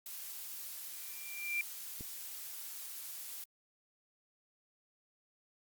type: noise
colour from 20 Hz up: blue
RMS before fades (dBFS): -45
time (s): 0.06-3.44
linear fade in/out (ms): 2
type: tone with exponential growth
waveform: sine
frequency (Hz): 2368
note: D7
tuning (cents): +14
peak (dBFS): -30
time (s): 0.92-1.61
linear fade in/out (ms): 1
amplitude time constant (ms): 150
type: click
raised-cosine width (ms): 3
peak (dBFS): -34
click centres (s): 2.009
effects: Opus 48 kbps